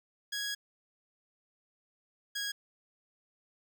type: tone pair in turn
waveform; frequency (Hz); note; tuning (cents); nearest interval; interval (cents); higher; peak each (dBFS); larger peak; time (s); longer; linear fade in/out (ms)
15% pulse; 1659 / 1647.5; G#6 / G#6; -2 / -14; unison; 12; first; -27 / -27; neither; 0.32-0.55 / 2.35-2.52; first; 10
effects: none